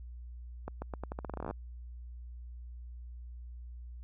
accelerating click train, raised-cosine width 1 ms, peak -24 dBFS, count 18, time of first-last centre 0.68-1.51 s, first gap 140 ms, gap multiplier 0.84, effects added 60 Hz sine -43 dBFS peak until 4.03 s

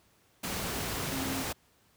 sine tone in noise, 266.8 Hz, C4, 34 cents sharp, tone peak -35 dBFS, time 1.12-1.43 s, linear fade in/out 10 ms, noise pink, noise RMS -34 dBFS, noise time 0.43-1.53 s, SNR -4 dB, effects pink hiss -66 dBFS RMS until 1.96 s + high-pass 60 Hz 12 dB/octave

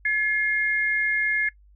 sine tone pair together, 1710 / 2133 Hz, A6 / C7, -50 / +33 cents, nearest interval major third, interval 383 cents, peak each -22 / -23 dBFS, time 0.05-1.49 s, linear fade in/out 5 ms, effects noise-tail reverb RT60 0.1 s tail -21 dB re dry + added 50 Hz sine -51 dBFS peak until 1.75 s

